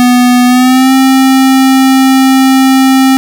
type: tone with pitch glide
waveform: square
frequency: 246.9 to 264.6 Hz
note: B3 to C4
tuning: 0 to +20 cents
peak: -4 dBFS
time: 0-3.17 s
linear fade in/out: 0 ms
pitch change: +120 cents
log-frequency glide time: 0.46-0.93 s
effects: none